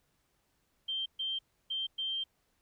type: tone bursts at uneven times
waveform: sine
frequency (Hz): 3152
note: G7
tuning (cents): +9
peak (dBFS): -32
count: 4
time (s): 0.88-1.06 / 1.19-1.39 / 1.7-1.87 / 1.98-2.24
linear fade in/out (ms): 10
effects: pink hiss -75 dBFS RMS until 2.61 s